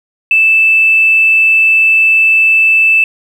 triangle tone with tanh clipping, 2637 Hz, E7, in tune, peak -5 dBFS, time 0.31-3.04 s, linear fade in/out 2 ms, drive 3 dB, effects none

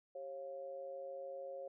sine tone with amplitude modulation, 544 Hz, C#5, 33 cents flat, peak -40 dBFS, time 0.15-1.68 s, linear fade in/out 5 ms, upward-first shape sine, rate 153 Hz, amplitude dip 75%, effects none

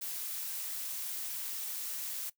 blue noise with amplitude modulation, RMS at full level -37 dBFS, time 0.01-2.3 s, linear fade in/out 10 ms, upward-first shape sine, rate 296 Hz, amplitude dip 35%, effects noise-tail reverb RT60 0.1 s tail -18 dB re dry

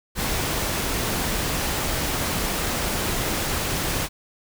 pink noise, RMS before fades -25 dBFS, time 0.15-4.09 s, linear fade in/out 50 ms, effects none

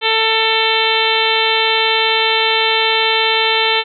harmonic tone, 445.2 Hz, A4, 20 cents sharp, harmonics 1 / 2 / 3 / 4 / 5 / 6 / 7 / 8 / 9, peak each -20 / -19 / -24 / -23 / -20 / -21 / -20 / -20 / -23 dBFS, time 0.01-3.84 s, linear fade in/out 50 ms, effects none

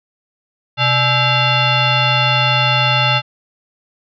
sine tone with frequency modulation, 1321 Hz, E6, 3 cents sharp, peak -11 dBFS, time 0.77-3.22 s, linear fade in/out 50 ms, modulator 725 Hz, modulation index 3.3, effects none

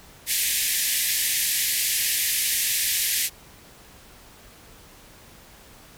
white band-pass noise, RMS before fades -24 dBFS, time 0.26-3.3 s, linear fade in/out 50 ms, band 1700 to 15000 Hz, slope 96 dB/octave, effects pink hiss -49 dBFS RMS until 5.97 s

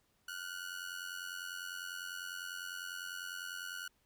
sawtooth ring-modulated tone, 1464 Hz, F#6, 19 cents flat, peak -35 dBFS, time 0.28-3.88 s, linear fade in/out 5 ms, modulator 45 Hz, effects pink hiss -75 dBFS RMS until 4.05 s

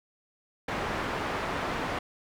white low-pass noise, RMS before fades -32 dBFS, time 0.68-1.99 s, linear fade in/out 5 ms, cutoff 1400 Hz, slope 12 dB/octave, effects none

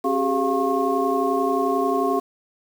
sine tone cluster, 271 / 383.6 / 414.9 / 699 / 1083 Hz, C#4 / G4 / G#4 / F5 / C#6, -39 / -37 / -2 / +1 / -41 cents, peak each -25 dBFS, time 0.04-2.2 s, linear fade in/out 10 ms, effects 7-bit

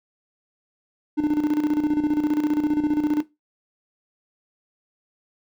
triangle tone with tremolo, 299.4 Hz, D4, 33 cents sharp, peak -14 dBFS, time 1.17-3.23 s, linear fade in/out 20 ms, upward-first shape square, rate 15 Hz, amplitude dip 60%, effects noise-tail reverb RT60 0.2 s tail -18 dB re dry

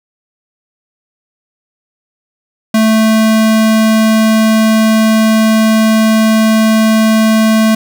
square tone, 220 Hz, A3, in tune, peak -7 dBFS, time 2.74-7.75 s, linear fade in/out 5 ms, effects none

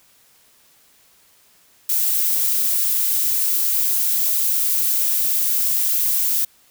violet noise, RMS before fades -19 dBFS, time 1.89-6.45 s, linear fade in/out 5 ms, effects white hiss -55 dBFS RMS until 6.7 s

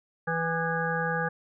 harmonic tone with a mistuned harmonic, 164.81 Hz, E3, in tune, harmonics 1 / 3 / 5 / 7 / 9 / 10, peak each -32 / -32 / -33 / -36 / -36 / -31 dBFS, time 0.27-1.29 s, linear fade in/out 10 ms, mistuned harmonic 7, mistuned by +78 cents, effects none

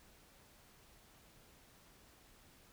silence, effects pink hiss -64 dBFS RMS until 2.72 s

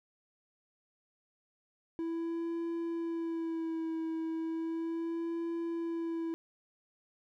triangle tone with vibrato, 329.6 Hz, E4, in tune, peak -31 dBFS, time 1.99-6.34 s, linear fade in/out 0 ms, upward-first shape sine, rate 0.35 Hz, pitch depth 31 cents each way, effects none

